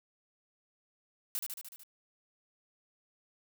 blue noise with echo, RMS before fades -35 dBFS, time 1.35-1.39 s, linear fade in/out 0 ms, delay 74 ms, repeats 6, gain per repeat -3 dB, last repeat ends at 1.834 s, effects none

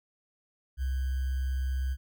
sine tone with sample-and-hold, 65.41 Hz, C2, in tune, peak -27 dBFS, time 0.77-1.97 s, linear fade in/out 50 ms, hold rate 1575 Hz, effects none

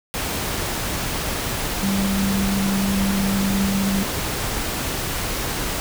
sine tone in noise, 196 Hz, G3, in tune, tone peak -19 dBFS, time 1.83-4.03 s, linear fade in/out 0 ms, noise pink, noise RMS -25 dBFS, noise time 0.14-5.8 s, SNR +3 dB, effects none

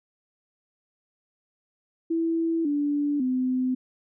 sine tone with pitch steps, 329.6 / 290.3 / 255.6 Hz, E4 / D4 / C4, 0 / -20 / -40 cents, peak -22 dBFS, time 2.1-3.75 s, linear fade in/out 10 ms, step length 550 ms, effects none

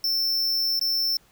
square tone with dropouts, 5360 Hz, E8, 28 cents sharp, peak -22 dBFS, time 0.04-1.17 s, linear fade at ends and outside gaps 2 ms, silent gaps 0.794-0.812 s, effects pink hiss -59 dBFS RMS until 1.31 s

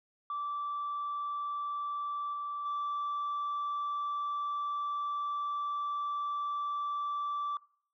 sine tone with level steps, 1164 Hz, D6, 16 cents flat, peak -32 / -34 / -30 dBFS, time 0.3-7.57 s, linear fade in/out 2 ms, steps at 2.33 / 2.65 s, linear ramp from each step 10 ms, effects noise-tail reverb RT60 0.6 s tail -23 dB re dry + tanh soft clip ceiling -30 dBFS

